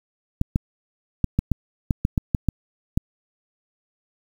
clicks, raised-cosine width 5 ms, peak -6 dBFS, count 11, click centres 0.414 / 0.559 / 1.243 / 1.39 / 1.517 / 1.908 / 2.051 / 2.178 / 2.348 / 2.487 / 2.975 s, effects 7-bit

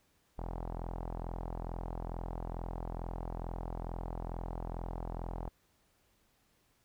sawtooth tone with low-pass filter, 42.28 Hz, E1, 45 cents sharp, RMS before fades -40 dBFS, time 0.38-5.49 s, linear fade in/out 0 ms, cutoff 850 Hz, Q 2.8, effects pink hiss -72 dBFS RMS until 6.84 s

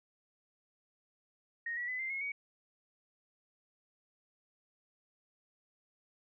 sine tone with pitch steps, 1864.7 / 1936 / 2010 / 2087 / 2167 / 2250 Hz, A#6 / B6 / B6 / C7 / C#7 / C#7, 0 / -35 / +30 / -5 / -40 / +25 cents, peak -35 dBFS, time 1.66-2.32 s, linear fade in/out 5 ms, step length 110 ms, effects none

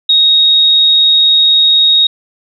sine tone, 3756 Hz, A#7, 12 cents sharp, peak -5 dBFS, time 0.09-2.07 s, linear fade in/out 5 ms, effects none

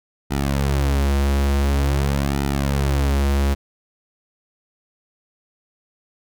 sawtooth tone with flanger, 69.6 Hz, C#2, 8 cents sharp, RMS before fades -19 dBFS, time 0.3-3.55 s, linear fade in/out 20 ms, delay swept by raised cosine 1.8 to 7.7 ms, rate 0.47 Hz, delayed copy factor -0.8, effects none

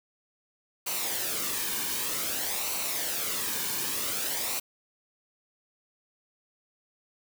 white noise with flanger, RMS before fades -31 dBFS, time 0.86-4.6 s, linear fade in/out 10 ms, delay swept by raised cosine 0.58 to 1.53 ms, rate 0.53 Hz, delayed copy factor -0.55, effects none

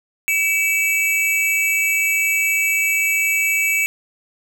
square tone pair together, 2278 / 2637 Hz, C#7 / E7, +47 / 0 cents, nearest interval minor third, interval 253 cents, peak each -19 / -20 dBFS, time 0.28-3.86 s, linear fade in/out 0 ms, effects none

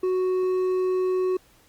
triangle tone with hard clipping, 370 Hz, F#4, in tune, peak -22 dBFS, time 0.03-1.37 s, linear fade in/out 5 ms, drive 7 dB, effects pink hiss -58 dBFS RMS until 1.68 s + Opus 24 kbps

